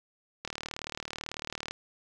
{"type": "click train", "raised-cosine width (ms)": 0.2, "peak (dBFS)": -18, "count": 49, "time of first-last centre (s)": [0.45, 1.71], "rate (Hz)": 38.1, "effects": []}